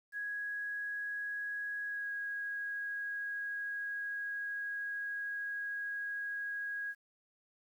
sine tone with pitch glide, 1661.2 to 1647.8 Hz, G#6 to G#6, 0 to -14 cents, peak -36 dBFS, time 0.12-6.95 s, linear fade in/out 50 ms, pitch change -14 cents, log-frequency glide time 1.85-2.09 s, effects 11-bit

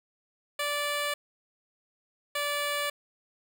10% pulse tone pair in turn, 583 / 580.6 Hz, D5 / D5, -13 / -20 cents, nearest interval unison, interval 7 cents, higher first, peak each -20 dBFS, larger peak neither, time 0.59-1.14 / 2.35-2.9 s, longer neither, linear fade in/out 5 ms, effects none

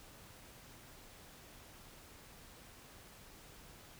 silence, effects pink hiss -57 dBFS RMS until 3.99 s

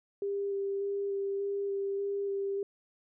sine tone with vibrato, 397.7 Hz, G4, 25 cents sharp, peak -30 dBFS, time 0.22-2.63 s, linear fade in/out 2 ms, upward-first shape square, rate 1.7 Hz, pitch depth 10 cents each way, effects none

